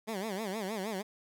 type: tone with vibrato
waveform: 15% pulse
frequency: 204.9 Hz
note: G#3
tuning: 23 cents flat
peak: -28 dBFS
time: 0.07-1.03 s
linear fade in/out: 20 ms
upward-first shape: sine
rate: 6.4 Hz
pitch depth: 180 cents each way
effects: none